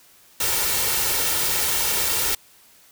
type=noise with comb filter; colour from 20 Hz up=white; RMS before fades=-22 dBFS; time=0.4-2.35 s; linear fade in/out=5 ms; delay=2.2 ms; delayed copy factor=+0.5; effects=white hiss -53 dBFS RMS until 2.91 s